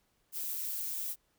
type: noise with amplitude modulation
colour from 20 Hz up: violet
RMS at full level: -35 dBFS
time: 0.32-1.16 s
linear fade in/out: 50 ms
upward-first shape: sine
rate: 158 Hz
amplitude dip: 40%
effects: pink hiss -74 dBFS RMS until 1.38 s